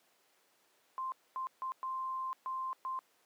sine tone bursts at uneven times, 1046.5 Hz, C6, in tune, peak -35 dBFS, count 6, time 0.98-1.12 / 1.36-1.47 / 1.62-1.72 / 1.83-2.33 / 2.46-2.73 / 2.85-2.99 s, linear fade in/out 0 ms, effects pink hiss -70 dBFS RMS until 3.25 s + high-pass 400 Hz 12 dB/octave

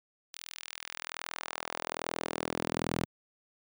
sawtooth tone with high-pass filter sweep, 41.2 Hz, E1, in tune, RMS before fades -38 dBFS, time 0.33-3.06 s, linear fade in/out 10 ms, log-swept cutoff 3700 to 160 Hz, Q 0.93, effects none

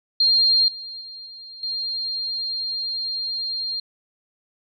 sine tone with level steps, 4203 Hz, C8, 7 cents sharp, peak -14 / -32 / -35 / -37 / -24 dBFS, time 0.2-3.8 s, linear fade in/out 5 ms, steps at 0.68 / 1.01 / 1.26 / 1.63 s, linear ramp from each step 2 ms, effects none

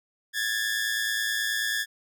sawtooth tone pair together, 1657 / 1766.3 Hz, G#6 / A6, -4 / +6 cents, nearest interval minor second, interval 110 cents, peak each -25 dBFS, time 0.33-1.86 s, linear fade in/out 50 ms, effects none

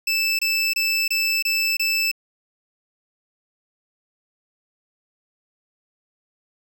25% pulse tone bursts, 2637 Hz, E7, in tune, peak -15 dBFS, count 6, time 0.07-2.115 s, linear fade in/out 5 ms, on 320 ms, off 25 ms, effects none

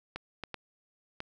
clicks, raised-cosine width 0.3 ms, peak -21 dBFS, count 4, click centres 0.16 / 0.437 / 0.543 / 1.204 s, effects none

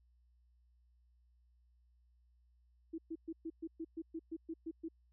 sine tone bursts, 326.2 Hz, E4, 18 cents flat, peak -39 dBFS, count 12, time 2.93-4.886 s, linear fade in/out 10 ms, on 53 ms, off 120 ms, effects added 60 Hz sine -67 dBFS peak until 5.12 s

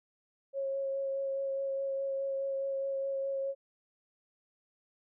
sine tone with vibrato, 545 Hz, C#5, 29 cents flat, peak -31 dBFS, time 0.53-3.55 s, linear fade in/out 50 ms, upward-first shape sine, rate 4.8 Hz, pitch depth 12 cents each way, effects none

